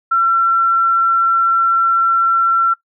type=tone; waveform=sine; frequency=1354 Hz; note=E6; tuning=46 cents sharp; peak=-10 dBFS; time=0.11-2.74 s; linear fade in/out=10 ms; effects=noise-tail reverb RT60 0.1 s tail -18 dB re dry